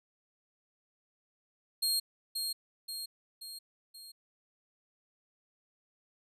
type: tone with echo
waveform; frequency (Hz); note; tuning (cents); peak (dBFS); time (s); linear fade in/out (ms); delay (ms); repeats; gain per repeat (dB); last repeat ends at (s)
sawtooth; 4236; C8; +21; -25; 1.82-2; 10; 530; 4; -5; 4.12
effects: resampled to 32000 Hz